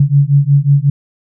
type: beating tone pair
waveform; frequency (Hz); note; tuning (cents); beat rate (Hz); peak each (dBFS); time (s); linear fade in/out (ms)
sine; 138.9 / 144.4; C#3 / D3; +4 / -29; 5.5; -10; 0-0.9; 5
effects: none